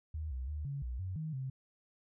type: tone with pitch steps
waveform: sine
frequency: 77.8 / 64.3 / 75.2 / 140 / 61.6 / 93 / 157.1 / 132 Hz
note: D#2 / C2 / D2 / C#3 / B1 / F#2 / D#3 / C3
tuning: 0 / -30 / +42 / +18 / -4 / +9 / +17 / +16 cents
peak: -36 dBFS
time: 0.14-1.5 s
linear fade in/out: 5 ms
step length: 170 ms
effects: none